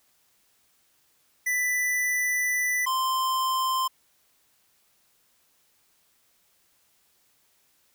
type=tone pair in turn; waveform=square; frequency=1986 / 1042.4 Hz; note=B6 / C6; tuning=+9 / -7 cents; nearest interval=major seventh; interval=1116 cents; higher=first; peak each=-24 dBFS; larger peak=neither; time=1.46-2.86 / 2.86-3.88 s; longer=first; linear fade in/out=10 ms; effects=white hiss -66 dBFS RMS until 7.94 s